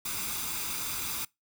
white noise with comb filter, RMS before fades -34 dBFS, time 0.05-1.25 s, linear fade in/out 5 ms, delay 0.82 ms, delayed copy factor +0.6, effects noise-tail reverb RT60 0.2 s tail -24 dB re dry

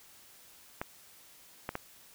clicks, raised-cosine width 0.5 ms, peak -19 dBFS, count 3, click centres 0.815 / 1.691 / 1.754 s, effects white hiss -57 dBFS RMS until 2.14 s

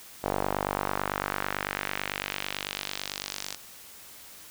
sawtooth tone with band-pass filter sweep, 49 Hz, G1, in tune, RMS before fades -33 dBFS, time 0.23-3.56 s, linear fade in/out 20 ms, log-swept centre 700 to 5900 Hz, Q 1.4, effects white hiss -48 dBFS RMS until 4.5 s

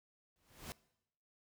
pink noise with exponential growth, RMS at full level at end -43 dBFS, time 0.36-0.72 s, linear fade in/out 0 ms, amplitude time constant 77 ms, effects noise-tail reverb RT60 0.8 s tail -21 dB re dry

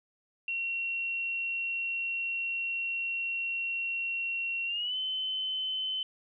sine tone with pitch glide, 2734 to 3051 Hz, F7 to G7, -37 to -48 cents, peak -30 dBFS, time 0.48-6.03 s, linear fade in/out 2 ms, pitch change +189 cents, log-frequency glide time 4.66-4.97 s, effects none

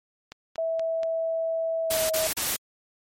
click train, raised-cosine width 0.2 ms, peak -22 dBFS, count 4, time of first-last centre 0.32-1.033 s, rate 4.21 Hz
sine tone with pitch glide, 654 to 638.3 Hz, E5 to D#5, -14 to +44 cents, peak -24 dBFS, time 0.58-2.27 s, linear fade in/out 2 ms, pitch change -42 cents, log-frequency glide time 1.84-2.03 s
white noise bursts, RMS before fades -27 dBFS, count 3, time 1.9-2.566 s, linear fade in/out 10 ms, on 200 ms, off 33 ms
effects MP3 64 kbps

